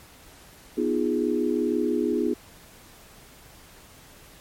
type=chord; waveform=sine; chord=F half-diminished seventh; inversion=second; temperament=equal with one note detuned; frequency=246.9 / 309 / 349.2 / 415.3 Hz; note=Cb4 / Eb4 / F4 / Ab4; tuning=0 / -12 / 0 / 0 cents; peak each=-27 dBFS; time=0.77-2.34 s; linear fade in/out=10 ms; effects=pink hiss -50 dBFS RMS until 4.4 s + MP3 64 kbps